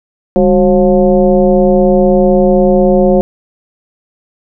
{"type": "tone with frequency modulation", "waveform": "sine", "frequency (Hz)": 370, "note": "F#4", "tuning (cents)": 0, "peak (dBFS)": -5, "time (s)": [0.36, 3.21], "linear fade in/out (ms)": 0, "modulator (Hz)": 171, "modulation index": 1.5, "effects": []}